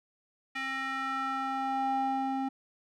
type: tone with band-pass filter sweep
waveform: square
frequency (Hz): 267.2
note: C4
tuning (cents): +36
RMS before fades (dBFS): -32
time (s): 0.55-2.49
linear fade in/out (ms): 10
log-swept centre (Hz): 2100 to 550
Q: 2.7
effects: none